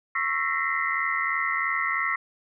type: tone cluster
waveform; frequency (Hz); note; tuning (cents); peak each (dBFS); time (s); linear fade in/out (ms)
sine; 1101 / 1331 / 1846 / 1996 / 2079; C#6 / E6 / A#6 / B6 / C7; -12 / +16 / -17 / +18 / -12; -30; 0.15-2.16; 5
effects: none